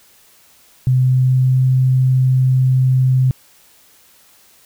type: tone with pitch glide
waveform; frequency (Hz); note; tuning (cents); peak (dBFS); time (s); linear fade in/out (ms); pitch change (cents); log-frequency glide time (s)
sine; 128.4 to 129.52; C3 to C3; -32 to -17; -10; 0.87-3.31; 0; +15; 0.99-1.65
effects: white hiss -50 dBFS RMS until 4.65 s